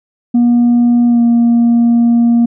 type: tone with pitch glide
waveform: sine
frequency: 239.6 to 235.3 Hz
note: A#3 to A#3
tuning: +48 to +16 cents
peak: -4 dBFS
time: 0.34-2.46 s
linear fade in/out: 10 ms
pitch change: -32 cents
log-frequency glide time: 1.07-1.21 s
effects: tanh soft clip ceiling -5 dBFS